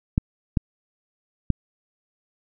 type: clicks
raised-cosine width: 5 ms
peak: -6 dBFS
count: 3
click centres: 0.179 / 0.572 / 1.503 s
effects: none